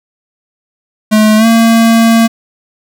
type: tone with pitch glide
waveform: square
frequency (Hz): 215.1 to 227.9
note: A3 to A#3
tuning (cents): -39 to -39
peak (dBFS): -5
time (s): 1.11-2.28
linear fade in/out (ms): 20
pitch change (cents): +100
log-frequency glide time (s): 1.37-1.46
effects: none